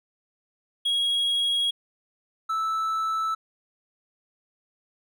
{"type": "tone pair in turn", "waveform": "triangle", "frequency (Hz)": [3304, 1314.1], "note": ["G#7", "E6"], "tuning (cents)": [-10, -6], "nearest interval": "octave + major third", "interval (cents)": 1596, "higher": "first", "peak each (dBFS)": [-20, -22], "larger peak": "first", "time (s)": [[0.85, 1.71], [2.49, 3.35]], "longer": "neither", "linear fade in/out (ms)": 10, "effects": []}